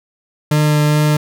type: tone with vibrato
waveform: 40% pulse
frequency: 150.2 Hz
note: D3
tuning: 39 cents sharp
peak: -10 dBFS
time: 0.51-1.17 s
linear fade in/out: 5 ms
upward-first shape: sine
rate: 2.4 Hz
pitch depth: 9 cents each way
effects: none